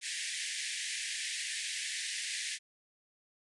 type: band-pass noise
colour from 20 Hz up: pink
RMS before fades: -38 dBFS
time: 0.01-2.59 s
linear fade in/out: 50 ms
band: 1700 to 10000 Hz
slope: 96 dB/octave
effects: none